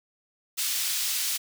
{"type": "high-pass noise", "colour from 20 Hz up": "pink", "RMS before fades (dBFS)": -28, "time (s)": [0.57, 1.38], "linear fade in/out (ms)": 20, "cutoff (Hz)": 3500, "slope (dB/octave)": 12, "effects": []}